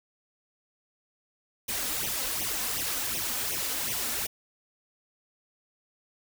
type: noise with flanger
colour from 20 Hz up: white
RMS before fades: -31 dBFS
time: 1.68-4.27 s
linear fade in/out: 10 ms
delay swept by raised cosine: 0.32 to 4.02 ms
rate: 2.7 Hz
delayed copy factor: +0.85
effects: none